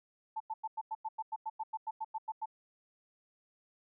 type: tone bursts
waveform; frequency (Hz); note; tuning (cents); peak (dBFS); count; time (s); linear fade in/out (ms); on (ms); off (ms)
sine; 880; A5; 0; -34; 16; 0.36-2.458; 10; 43; 94
effects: none